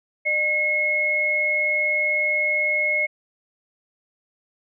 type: tone pair together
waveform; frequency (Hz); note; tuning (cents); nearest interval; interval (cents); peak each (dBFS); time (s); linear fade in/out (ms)
sine; 606.6 / 2171; D#5 / C#7; -44 / -37; octave + minor seventh; 2207; -28 / -19; 0.25-3.07; 20
effects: none